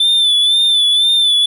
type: tone with vibrato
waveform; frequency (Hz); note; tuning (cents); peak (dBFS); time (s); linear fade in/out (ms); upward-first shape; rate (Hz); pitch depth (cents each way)
triangle; 3520; A7; 0; -8; 0-1.46; 5; sine; 2; 52
effects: none